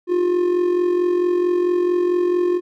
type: tone with amplitude modulation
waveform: triangle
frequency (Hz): 355.2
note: F4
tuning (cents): +29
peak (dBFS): -11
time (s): 0.07-2.61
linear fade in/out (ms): 50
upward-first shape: sine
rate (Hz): 44.5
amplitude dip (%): 55
effects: none